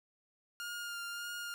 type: tone with vibrato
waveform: sawtooth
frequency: 1411 Hz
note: F6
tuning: 17 cents sharp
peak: -36 dBFS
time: 0.6-1.54 s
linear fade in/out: 0 ms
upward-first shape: sine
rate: 1.7 Hz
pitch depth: 18 cents each way
effects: none